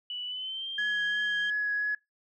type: tone with pitch glide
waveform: sine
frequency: 2960 to 3172 Hz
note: F#7 to G7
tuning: 0 to +20 cents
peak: -33 dBFS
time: 0.1-1.5 s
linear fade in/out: 2 ms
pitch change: +120 cents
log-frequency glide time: 0.26-0.68 s
type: tone with vibrato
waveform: sine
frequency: 1680 Hz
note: G#6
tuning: 19 cents sharp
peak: -26 dBFS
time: 0.78-1.95 s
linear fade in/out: 5 ms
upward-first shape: triangle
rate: 2.9 Hz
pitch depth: 12 cents each way
effects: noise-tail reverb RT60 0.2 s tail -26 dB re dry + tanh soft clip ceiling -20 dBFS